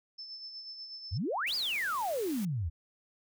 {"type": "tone with tremolo", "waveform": "sine", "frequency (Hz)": 5274, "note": "E8", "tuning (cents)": 0, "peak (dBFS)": -40, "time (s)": [0.18, 1.18], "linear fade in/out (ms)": 10, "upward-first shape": "sine", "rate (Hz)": 8.2, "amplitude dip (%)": 45}
{"type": "exponential two-way sweep", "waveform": "sine", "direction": "up then down", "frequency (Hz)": [73.42, 5100, 73.42], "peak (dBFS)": -30, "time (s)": [1.11, 2.7], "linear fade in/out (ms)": 20, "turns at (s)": 1.55}
{"type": "noise", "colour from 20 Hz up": "white", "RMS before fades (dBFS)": -46, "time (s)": [1.47, 2.45], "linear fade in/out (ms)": 2}
{"effects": []}